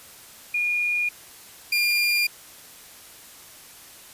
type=tone pair in turn; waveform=sine / 30% pulse; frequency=2432 / 2405 Hz; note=D#7 / D7; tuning=-40 / +41 cents; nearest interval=unison; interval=19 cents; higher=first; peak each=-21 / -17 dBFS; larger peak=second; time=0.54-1.09 / 1.72-2.27 s; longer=neither; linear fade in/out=5 ms; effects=white hiss -46 dBFS RMS until 4.13 s + resampled to 32000 Hz